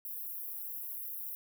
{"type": "high-pass noise", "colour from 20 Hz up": "pink", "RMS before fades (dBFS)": -41, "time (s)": [0.05, 1.35], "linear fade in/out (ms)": 0, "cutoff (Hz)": 12000, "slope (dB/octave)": 48, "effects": []}